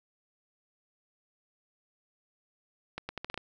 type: accelerating click train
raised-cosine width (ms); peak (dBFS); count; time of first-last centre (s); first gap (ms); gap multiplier
0.3; -20; 7; 2.98-3.376; 110; 0.79
effects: none